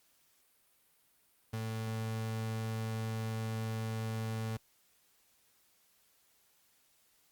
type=tone; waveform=35% pulse; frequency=111.3 Hz; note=A2; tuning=20 cents sharp; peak=-33 dBFS; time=1.53-4.57 s; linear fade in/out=5 ms; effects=white hiss -70 dBFS RMS until 7.31 s + Opus 48 kbps